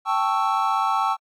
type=chord; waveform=triangle; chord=A dominant seventh; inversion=third; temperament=equal; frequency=784 / 880 / 1108.7 / 1318.5 Hz; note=G5 / A5 / C#6 / E6; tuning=0 / 0 / 0 / 0 cents; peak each=-23 dBFS; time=0.05-1.17 s; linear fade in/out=50 ms; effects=AAC 64 kbps